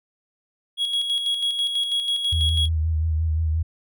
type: tone with tremolo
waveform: triangle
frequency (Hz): 3322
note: G#7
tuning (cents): 0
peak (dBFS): -18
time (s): 0.77-2.69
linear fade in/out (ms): 50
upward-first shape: square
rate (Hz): 6.1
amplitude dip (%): 45
type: tone with vibrato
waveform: sine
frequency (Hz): 79.7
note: D#2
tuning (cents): +42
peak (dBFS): -19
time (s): 2.32-3.63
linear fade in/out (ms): 10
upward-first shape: sine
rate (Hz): 5.7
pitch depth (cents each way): 43
effects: none